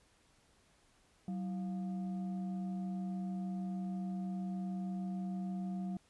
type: tone with frequency modulation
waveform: sine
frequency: 188.3 Hz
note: F#3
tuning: 31 cents sharp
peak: -36 dBFS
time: 1.28-5.97 s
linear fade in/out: 2 ms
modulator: 517 Hz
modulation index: 0.35
effects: pink hiss -69 dBFS RMS until 6.09 s + resampled to 24000 Hz